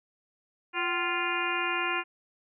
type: harmonic tone with a mistuned harmonic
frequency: 348.8 Hz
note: F4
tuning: 2 cents flat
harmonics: 1 / 2 / 3 / 4 / 5 / 6 / 7 / 8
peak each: -36 / -38 / -33 / -34 / -36 / -38 / -33 / -36 dBFS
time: 0.73-2.04 s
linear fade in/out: 50 ms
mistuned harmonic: 2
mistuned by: +140 cents
effects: none